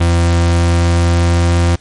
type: tone with pitch glide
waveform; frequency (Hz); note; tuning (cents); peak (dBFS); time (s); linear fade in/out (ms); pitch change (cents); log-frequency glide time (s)
40% pulse; 85.3 to 85.89; F2 to F2; -40 to -28; -8; 0-1.76; 10; +12; 0.15-1.59
effects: pink hiss -46 dBFS RMS until 1.8 s + MP3 48 kbps